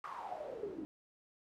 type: noise with band-pass filter sweep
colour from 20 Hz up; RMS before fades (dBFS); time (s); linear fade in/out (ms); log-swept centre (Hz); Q
pink; -44; 0.04-0.85; 0; 1200 to 290; 8.7
effects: none